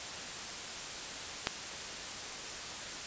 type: click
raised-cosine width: 0.2 ms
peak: -11 dBFS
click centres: 1.471 s
effects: white hiss -41 dBFS RMS until 3.06 s + resampled to 16000 Hz